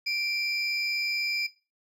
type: tone pair together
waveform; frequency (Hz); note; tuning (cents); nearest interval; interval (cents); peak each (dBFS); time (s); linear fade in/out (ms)
triangle; 2352 / 4984; D7 / D#8; +2 / +2; octave + minor second; 1300; -28; 0.06-1.47; 10
effects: noise-tail reverb RT60 0.3 s tail -18 dB re dry